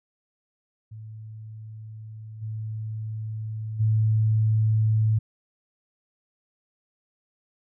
sine tone with level steps, 109.3 Hz, A2, 11 cents flat, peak -37 / -29 / -18 dBFS, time 0.91-5.19 s, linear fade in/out 10 ms, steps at 2.41 / 3.79 s, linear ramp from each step 20 ms, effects none

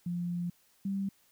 sine tone pair in turn, 174.61 / 195.99 Hz, F3 / G3, 0 / 0 cents, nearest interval major second, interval 200 cents, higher second, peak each -31 / -30 dBFS, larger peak second, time 0.06-0.5 / 0.85-1.09 s, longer first, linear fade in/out 5 ms, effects white hiss -67 dBFS RMS until 1.31 s

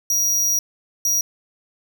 45% pulse tone bursts at uneven times, 5750 Hz, F8, 50 cents sharp, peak -17 dBFS, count 2, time 0.1-0.59 / 1.05-1.21 s, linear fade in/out 2 ms, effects none

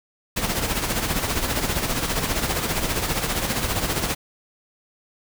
pink noise with tremolo, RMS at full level -22 dBFS, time 0.36-4.15 s, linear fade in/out 10 ms, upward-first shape sine, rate 15 Hz, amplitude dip 55%, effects none

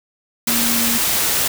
sine tone in noise, 233.8 Hz, A#3, 5 cents sharp, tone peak -22 dBFS, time 0.47-0.98 s, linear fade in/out 5 ms, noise white, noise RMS -18 dBFS, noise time 0.47-1.48 s, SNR -7 dB, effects none

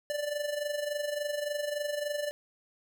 square tone with amplitude modulation, 587.3 Hz, D5, in tune, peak -29 dBFS, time 0.1-2.31 s, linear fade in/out 0 ms, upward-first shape sine, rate 23.5 Hz, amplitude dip 65%, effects none

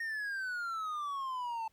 triangle exponential sweep, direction down, 1858 to 880 Hz, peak -33 dBFS, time 0-1.68 s, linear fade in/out 5 ms, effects pink hiss -73 dBFS RMS until 1.72 s

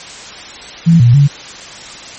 sine tone with pitch steps, 166.9 / 119.7 / 142.3 Hz, E3 / A#2 / C#3, +22 / +46 / +46 cents, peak -3 dBFS, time 0.86-1.28 s, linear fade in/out 20 ms, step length 140 ms, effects white hiss -30 dBFS RMS until 2.18 s + MP3 32 kbps

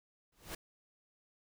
pink noise with exponential growth, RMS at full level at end -38 dBFS, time 0.32-0.55 s, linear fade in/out 5 ms, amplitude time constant 48 ms, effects none

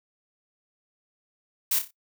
blue noise with echo, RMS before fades -24 dBFS, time 1.71-1.79 s, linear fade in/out 5 ms, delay 30 ms, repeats 4, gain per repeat -8 dB, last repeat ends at 1.91 s, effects noise-tail reverb RT60 0.1 s tail -19 dB re dry

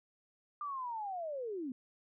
sine linear sweep, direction down, 1200 to 240.5 Hz, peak -37 dBFS, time 0.61-1.72 s, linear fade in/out 2 ms, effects none

